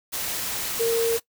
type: tone in noise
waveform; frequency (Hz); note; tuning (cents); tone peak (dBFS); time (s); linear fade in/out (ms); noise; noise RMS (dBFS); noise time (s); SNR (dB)
sine; 459.7; A#4; -24; -19; 0.79-1.18; 20; white; -29; 0.12-1.2; +7
effects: noise-tail reverb RT60 0.1 s tail -19 dB re dry